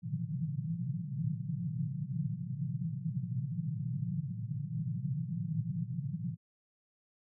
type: band-pass noise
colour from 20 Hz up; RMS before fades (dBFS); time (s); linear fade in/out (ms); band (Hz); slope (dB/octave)
white; -36; 0.02-6.37; 50; 110 to 180; 96
effects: none